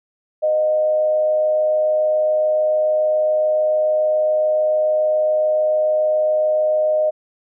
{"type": "tone with frequency modulation", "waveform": "sine", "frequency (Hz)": 617, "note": "D#5", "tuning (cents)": -15, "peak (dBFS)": -14, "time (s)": [0.42, 7.11], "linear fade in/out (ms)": 20, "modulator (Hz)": 107, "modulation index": 0.27, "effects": []}